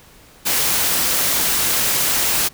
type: noise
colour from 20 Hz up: white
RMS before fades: -18 dBFS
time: 0.45-2.49 s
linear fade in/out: 20 ms
effects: pink hiss -47 dBFS RMS until 2.53 s